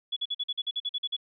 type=tone bursts; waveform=sine; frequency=3400 Hz; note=G#7; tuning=40 cents sharp; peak=-27 dBFS; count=12; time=0.12-1.166 s; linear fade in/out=10 ms; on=45 ms; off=46 ms; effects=none